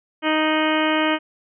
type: harmonic tone with a mistuned harmonic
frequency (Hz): 311.1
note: D#4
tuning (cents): 0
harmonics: 1 / 2 / 3 / 4 / 5 / 6 / 7 / 8 / 9 / 10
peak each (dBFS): -21 / -24 / -26 / -27 / -28 / -29 / -29 / -30 / -31 / -31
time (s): 0.22-1.19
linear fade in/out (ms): 50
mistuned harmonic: 9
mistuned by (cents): +47
effects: none